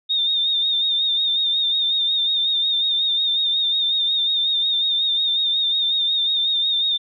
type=tone with vibrato; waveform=sine; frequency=3658 Hz; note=A#7; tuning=33 cents flat; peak=-17 dBFS; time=0.09-6.98 s; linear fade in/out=20 ms; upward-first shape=sine; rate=5.5 Hz; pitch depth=49 cents each way; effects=none